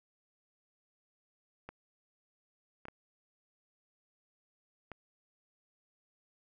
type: clicks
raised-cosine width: 0.5 ms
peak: -29 dBFS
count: 4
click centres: 1.69 / 2.854 / 2.884 / 4.917 s
effects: none